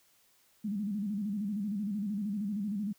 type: tone with vibrato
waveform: sine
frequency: 204.9 Hz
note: G#3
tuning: 23 cents flat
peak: -31 dBFS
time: 0.64-2.93 s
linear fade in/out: 10 ms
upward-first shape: square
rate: 13 Hz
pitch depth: 84 cents each way
effects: white hiss -67 dBFS RMS until 2.98 s

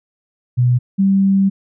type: tone pair in turn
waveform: sine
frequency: 123.47 / 194.81 Hz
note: B2 / G3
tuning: 0 / -11 cents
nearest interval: minor sixth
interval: 789 cents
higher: second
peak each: -10 dBFS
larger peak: neither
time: 0.57-0.79 / 0.98-1.5 s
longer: second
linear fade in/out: 20 ms
effects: none

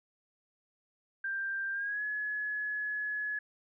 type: tone with pitch glide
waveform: sine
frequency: 1583 to 1696.6 Hz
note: G6 to G#6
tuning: +17 to +36 cents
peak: -32 dBFS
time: 1.24-3.39 s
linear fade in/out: 5 ms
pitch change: +119 cents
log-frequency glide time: 1.72-2.03 s
effects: none

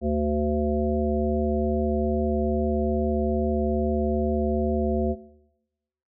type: harmonic tone with a mistuned harmonic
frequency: 74.8 Hz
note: D2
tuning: 32 cents sharp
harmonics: 1 / 3 / 5 / 7 / 9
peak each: -27 / -25 / -28 / -31 / -31 dBFS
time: 0.01-5.16 s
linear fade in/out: 50 ms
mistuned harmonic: 7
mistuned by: -33 cents
effects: noise-tail reverb RT60 1.0 s tail -20 dB re dry

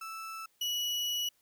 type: tone pair in turn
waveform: 35% pulse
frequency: 1318.5 / 2932 Hz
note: E6 / F#7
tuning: 0 / -16 cents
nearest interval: octave + major second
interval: 1384 cents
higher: second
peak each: -38 / -29 dBFS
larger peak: second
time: 0.01-0.46 / 0.61-1.29 s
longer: second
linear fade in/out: 5 ms
effects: white hiss -71 dBFS RMS until 1.41 s

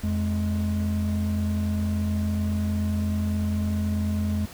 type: tone pair together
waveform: triangle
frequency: 86.65 / 210.3 Hz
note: F2 / G#3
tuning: -13 / +22 cents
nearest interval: octave + minor third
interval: 1535 cents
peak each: -23 / -24 dBFS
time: 0.03-4.46 s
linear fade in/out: 10 ms
effects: pink hiss -44 dBFS RMS until 4.53 s

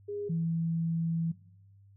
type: tone pair in turn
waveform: sine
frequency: 409.6 / 165.3 Hz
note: G#4 / E3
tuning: -24 / +5 cents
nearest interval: octave + major third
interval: 1571 cents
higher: first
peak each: -34 / -28 dBFS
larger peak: second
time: 0.08-0.29 / 0.29-1.32 s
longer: second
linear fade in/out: 10 ms
effects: noise-tail reverb RT60 0.7 s tail -17 dB re dry + added 99 Hz sine -55 dBFS peak until 1.96 s

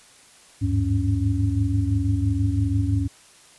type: tone cluster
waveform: sine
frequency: 77.8 / 100.6 / 106.6 / 278.3 Hz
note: D#2 / G2 / G#2 / C#4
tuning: 0 / +45 / +46 / +7 cents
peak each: -26 / -21 / -29 / -26 dBFS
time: 0.61-3.08 s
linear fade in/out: 20 ms
effects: white hiss -51 dBFS RMS until 3.58 s + resampled to 24000 Hz

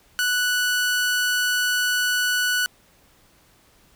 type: tone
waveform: sawtooth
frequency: 1480 Hz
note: F#6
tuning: in tune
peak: -16 dBFS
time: 0.19-2.66 s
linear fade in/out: 0 ms
effects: pink hiss -57 dBFS RMS until 3.95 s

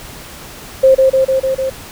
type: tone with echo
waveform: sine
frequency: 529 Hz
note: C5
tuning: 19 cents sharp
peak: -4 dBFS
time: 0.83-0.95 s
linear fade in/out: 10 ms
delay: 150 ms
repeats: 5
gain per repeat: -2 dB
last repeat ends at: 1.7 s
effects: pink hiss -33 dBFS RMS until 1.91 s

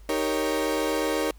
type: chord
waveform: 35% pulse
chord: Eb dominant seventh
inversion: none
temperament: equal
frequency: 311.1 / 392 / 466.2 / 554.4 Hz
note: Eb4 / G4 / Bb4 / Db5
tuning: 0 / 0 / 0 / 0 cents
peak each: -27 / -30 / -27 / -28 dBFS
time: 0.09-1.31 s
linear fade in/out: 2 ms
effects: added 50 Hz sine -45 dBFS peak until 1.38 s + pink hiss -60 dBFS RMS until 1.38 s

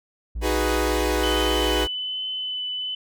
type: tone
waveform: triangle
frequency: 57.3 Hz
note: A#1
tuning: 29 cents flat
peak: -24 dBFS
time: 0.35-1.87 s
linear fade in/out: 10 ms
type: chord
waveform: sawtooth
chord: G# minor seventh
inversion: second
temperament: equal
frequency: 311.1 / 370 / 415.3 / 493.9 Hz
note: D#4 / F#4 / G#4 / B4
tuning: 0 / 0 / 0 / 0 cents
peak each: -23 dBFS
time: 0.41-1.88 s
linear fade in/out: 50 ms
type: tone with vibrato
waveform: sine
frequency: 3016 Hz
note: F#7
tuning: 32 cents sharp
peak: -26 dBFS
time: 1.23-2.95 s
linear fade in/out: 5 ms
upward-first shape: triangle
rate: 1.2 Hz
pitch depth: 13 cents each way
effects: none

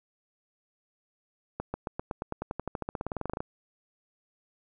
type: accelerating click train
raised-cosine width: 1 ms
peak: -18 dBFS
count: 25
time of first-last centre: 1.6-3.405 s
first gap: 140 ms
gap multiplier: 0.94
effects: none

